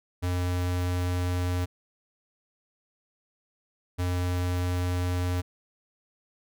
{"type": "tone pair in turn", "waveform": "square", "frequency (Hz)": [89.5, 89.5], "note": ["F2", "F2"], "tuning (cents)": [43, 43], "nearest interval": "unison", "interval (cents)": 0, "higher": "neither", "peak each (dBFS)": -26, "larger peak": "neither", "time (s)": [[0.22, 1.66], [3.98, 5.42]], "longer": "neither", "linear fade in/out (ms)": 20, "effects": []}